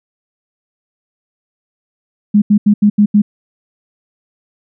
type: tone bursts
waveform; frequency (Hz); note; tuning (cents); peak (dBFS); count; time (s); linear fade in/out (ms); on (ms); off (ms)
sine; 207.2; G#3; -4; -5; 6; 2.34-3.22; 10; 80; 80
effects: none